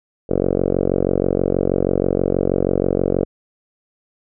5% pulse tone with low-pass filter, 46.25 Hz, F#1, in tune, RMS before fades -18 dBFS, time 0.29-3.25 s, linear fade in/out 10 ms, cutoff 500 Hz, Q 2.3, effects none

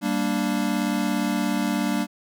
square chord, G minor, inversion none, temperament equal, 196 / 233.1 / 293.7 Hz, G3 / Bb3 / D4, 0 / 0 / 0 cents, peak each -27 dBFS, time 0.01-2.07 s, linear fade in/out 50 ms, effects none

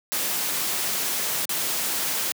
white noise with dropouts, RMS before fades -26 dBFS, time 0.12-2.32 s, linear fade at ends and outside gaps 0 ms, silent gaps 1.453-1.493 s, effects high-pass 150 Hz 12 dB/octave

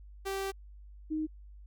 sawtooth / sine tone pair in turn, 389.3 / 310.9 Hz, G4 / D#4, -12 / -1 cents, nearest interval major third, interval 389 cents, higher first, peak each -29 / -30 dBFS, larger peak first, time 0.25-0.52 / 1.1-1.27 s, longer first, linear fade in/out 20 ms, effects added 50 Hz sine -48 dBFS peak until 1.66 s

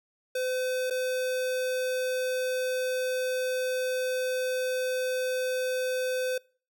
square tone with dropouts, 510 Hz, C5, 44 cents flat, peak -28 dBFS, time 0.35-6.38 s, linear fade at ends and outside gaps 5 ms, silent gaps 0.9-0.907 s, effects noise-tail reverb RT60 0.4 s tail -24 dB re dry

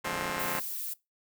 5% pulse chord, D half-diminished seventh, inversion none, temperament just, 146.83 / 176.2 / 211.4 / 264.3 Hz, D3 / F3 / Ab3 / C4, 0 / +16 / +31 / +18 cents, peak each -27 dBFS, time 0.04-0.6 s, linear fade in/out 10 ms
clicks, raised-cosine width 2 ms, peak -31 dBFS, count 11, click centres 0.072 / 0.13 / 0.161 / 0.193 / 0.224 / 0.256 / 0.296 / 0.37 / 0.417 / 0.457 / 0.552 s
violet noise, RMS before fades -36 dBFS, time 0.39-0.94 s, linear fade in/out 10 ms
effects noise-tail reverb RT60 0.2 s tail -20 dB re dry

